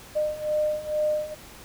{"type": "beating tone pair", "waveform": "sine", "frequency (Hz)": [606, 608.2], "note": ["D#5", "D#5"], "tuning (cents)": [-46, -40], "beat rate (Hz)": 2.2, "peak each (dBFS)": [-28, -25], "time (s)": [0.15, 1.35], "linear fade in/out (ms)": 20, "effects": ["pink hiss -46 dBFS RMS until 1.64 s"]}